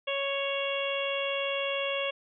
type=harmonic tone; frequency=554.4 Hz; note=C#5; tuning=in tune; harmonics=1 / 2 / 3 / 4 / 5 / 6; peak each=-31 / -38 / -43 / -38 / -34 / -37 dBFS; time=0.07-2.11 s; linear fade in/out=10 ms; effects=none